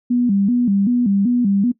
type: tone with vibrato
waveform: sine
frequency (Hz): 220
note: A3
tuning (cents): 0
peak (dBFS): -13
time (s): 0.1-1.72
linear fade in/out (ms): 10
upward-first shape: square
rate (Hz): 2.6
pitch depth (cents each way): 180
effects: noise-tail reverb RT60 0.1 s tail -18 dB re dry